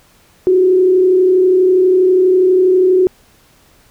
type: tone with frequency modulation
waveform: sine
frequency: 370 Hz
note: F#4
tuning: in tune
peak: -7 dBFS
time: 0.47-3.07 s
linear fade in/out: 0 ms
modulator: 32.3 Hz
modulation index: 0.42
effects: pink hiss -50 dBFS RMS until 3.9 s